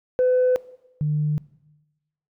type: tone pair in turn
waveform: sine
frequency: 505 / 150.14 Hz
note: B4 / D3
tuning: +39 / +39 cents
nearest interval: octave + major sixth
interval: 2100 cents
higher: first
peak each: -14 / -19 dBFS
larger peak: first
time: 0.19-0.56 / 1.01-1.38 s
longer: neither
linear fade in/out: 0 ms
effects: noise-tail reverb RT60 1.0 s tail -20 dB re dry + tanh soft clip ceiling -13 dBFS